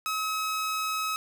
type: tone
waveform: sawtooth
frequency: 1280 Hz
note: D#6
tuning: 49 cents sharp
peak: -24 dBFS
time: 0.06-1.16 s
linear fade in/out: 0 ms
effects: none